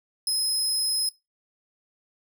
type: tone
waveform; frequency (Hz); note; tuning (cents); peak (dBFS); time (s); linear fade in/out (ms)
25% pulse; 5110; D#8; +45; -18; 0.27-1.09; 2
effects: noise-tail reverb RT60 0.2 s tail -18 dB re dry